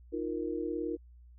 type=chord; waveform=sine; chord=Eb suspended second; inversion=none; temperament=just; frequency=311.1 / 350 / 466.7 Hz; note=Eb4 / F4 / Bb4; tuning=0 / +4 / +2 cents; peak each=-36 / -36 / -37 dBFS; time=0.12-0.97 s; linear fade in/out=20 ms; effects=added 60 Hz sine -52 dBFS peak until 1.38 s